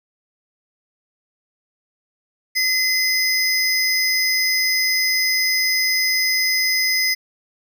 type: tone pair together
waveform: square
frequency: 2050 / 5042 Hz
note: C7 / D#8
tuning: -36 / +22 cents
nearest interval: octave + major third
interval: 1558 cents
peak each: -20 dBFS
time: 2.55-7.15 s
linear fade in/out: 20 ms
effects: none